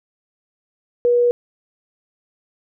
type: tone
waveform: sine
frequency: 482.9 Hz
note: B4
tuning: 39 cents flat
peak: -12 dBFS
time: 1.05-1.31 s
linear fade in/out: 0 ms
effects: none